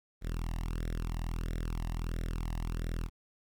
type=tone with flanger; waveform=sawtooth; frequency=41.2 Hz; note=E1; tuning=in tune; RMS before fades=-35 dBFS; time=0.21-3.1 s; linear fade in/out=50 ms; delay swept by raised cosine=0.53 to 1.06 ms; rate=1.5 Hz; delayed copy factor=+0.8; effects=11-bit